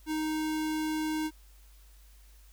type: tone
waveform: square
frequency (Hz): 311.1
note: D#4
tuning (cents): 0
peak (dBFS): -30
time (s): 0.06-1.31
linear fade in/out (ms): 50
effects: added 50 Hz sine -53 dBFS peak until 2.52 s + white hiss -63 dBFS RMS until 2.52 s